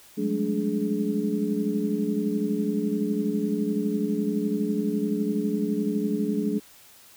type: tone cluster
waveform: sine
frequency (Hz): 180.7 / 202.1 / 214 / 290.1 / 421.2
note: F#3 / G#3 / A3 / D4 / G#4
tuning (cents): -41 / -47 / -48 / -21 / +24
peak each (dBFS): -33 / -30 / -27 / -29 / -31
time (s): 0.17-6.6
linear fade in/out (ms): 20
effects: white hiss -52 dBFS RMS until 7.16 s